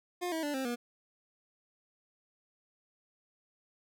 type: tone with pitch steps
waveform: 25% pulse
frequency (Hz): 355.7 / 322.4 / 292.3 / 264.9 / 240.2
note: F4 / E4 / D4 / C4 / B3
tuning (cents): +32 / -38 / -8 / +22 / -48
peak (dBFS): -29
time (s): 0.21-0.76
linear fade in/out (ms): 20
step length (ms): 110
effects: none